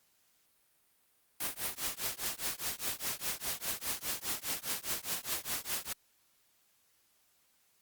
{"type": "noise with tremolo", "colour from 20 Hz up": "white", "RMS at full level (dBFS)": -33, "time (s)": [1.4, 5.93], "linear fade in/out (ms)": 5, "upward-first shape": "triangle", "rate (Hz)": 4.9, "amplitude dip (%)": 100, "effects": ["white hiss -71 dBFS RMS until 7.81 s", "Opus 48 kbps"]}